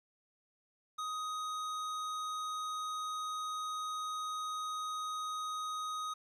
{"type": "tone", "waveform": "square", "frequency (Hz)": 1252, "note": "D#6", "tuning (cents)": 10, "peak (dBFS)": -37, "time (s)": [0.98, 6.14], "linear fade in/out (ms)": 10, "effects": ["low-pass 8000 Hz 12 dB/octave", "11-bit"]}